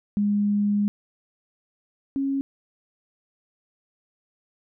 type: tone pair in turn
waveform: sine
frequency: 205.2 / 273.9 Hz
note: G#3 / C#4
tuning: -21 / -21 cents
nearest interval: perfect fourth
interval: 500 cents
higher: second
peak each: -19 / -22 dBFS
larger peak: first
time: 0.17-0.88 / 2.16-2.41 s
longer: first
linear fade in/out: 0 ms
effects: none